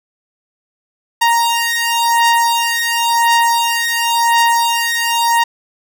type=beating tone pair; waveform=sawtooth; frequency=932.3 / 933.24 Hz; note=A#5 / A#5; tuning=0 / +2 cents; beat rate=0.94 Hz; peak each=-11 dBFS; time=1.21-5.44 s; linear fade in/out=10 ms; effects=none